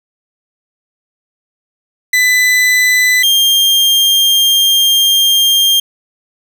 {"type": "tone pair in turn", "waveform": "40% pulse", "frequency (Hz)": [2000, 3199], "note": ["B6", "G7"], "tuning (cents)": [21, 34], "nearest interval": "minor sixth", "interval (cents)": 813, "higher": "second", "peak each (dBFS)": -7, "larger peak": "neither", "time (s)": [[2.13, 3.23], [3.23, 5.8]], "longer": "second", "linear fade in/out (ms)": 5, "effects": []}